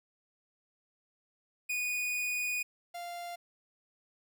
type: tone pair in turn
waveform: 45% pulse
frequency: 2469 / 696 Hz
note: D#7 / F5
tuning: -14 / -6 cents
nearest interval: octave + minor seventh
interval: 2192 cents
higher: first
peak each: -31 / -39 dBFS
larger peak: first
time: 1.69-2.63 / 2.94-3.36 s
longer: first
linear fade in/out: 10 ms
effects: 11-bit